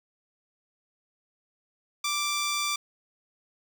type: tone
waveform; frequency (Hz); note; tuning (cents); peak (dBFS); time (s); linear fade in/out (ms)
10% pulse; 1174.7; D6; 0; -18; 2.04-2.76; 5
effects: none